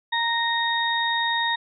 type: harmonic tone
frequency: 930 Hz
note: A#5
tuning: 4 cents flat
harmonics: 1 / 2 / 4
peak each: -25 / -25 / -26 dBFS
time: 0.12-1.56 s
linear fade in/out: 10 ms
effects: none